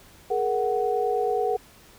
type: tone cluster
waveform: sine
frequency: 420.5 / 469.9 / 744 Hz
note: G#4 / A#4 / F#5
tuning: +22 / +14 / +9 cents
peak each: -26 dBFS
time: 0.3-1.57 s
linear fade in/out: 10 ms
effects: pink hiss -52 dBFS RMS until 1.98 s